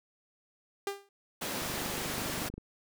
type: tone with exponential decay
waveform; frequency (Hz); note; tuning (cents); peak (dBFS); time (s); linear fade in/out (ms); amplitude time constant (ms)
sawtooth; 399.1; G4; +31; -25; 0.87-1.09; 2; 46
type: high-pass noise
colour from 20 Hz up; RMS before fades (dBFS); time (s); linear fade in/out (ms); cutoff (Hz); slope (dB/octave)
pink; -36; 1.41-2.49; 10; 180; 12
type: click train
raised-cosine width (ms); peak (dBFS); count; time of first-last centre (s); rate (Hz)
3; -29; 25; 1.62-2.58; 25
effects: none